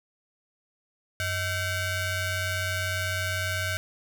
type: ring-modulated tone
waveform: sawtooth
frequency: 724 Hz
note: F#5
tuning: 38 cents flat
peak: -20 dBFS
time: 1.2-3.77 s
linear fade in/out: 0 ms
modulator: 818 Hz
effects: none